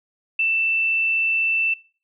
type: tone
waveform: sine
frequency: 2664 Hz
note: E7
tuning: 18 cents sharp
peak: -17 dBFS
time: 0.39-1.74 s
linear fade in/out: 5 ms
effects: noise-tail reverb RT60 0.4 s tail -24 dB re dry